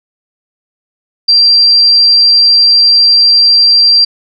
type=tone; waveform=sine; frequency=4722 Hz; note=D8; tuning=9 cents sharp; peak=-3 dBFS; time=1.28-4.05 s; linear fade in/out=10 ms; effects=none